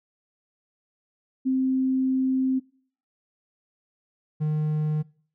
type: tone pair in turn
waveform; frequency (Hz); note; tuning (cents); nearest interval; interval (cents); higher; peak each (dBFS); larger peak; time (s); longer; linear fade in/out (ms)
sine / triangle; 261.6 / 153.04; C4 / D#3; 0 / -28; major sixth; 928; first; -20; neither; 1.45-2.6 / 4.4-5.03; first; 20
effects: noise-tail reverb RT60 0.5 s tail -23 dB re dry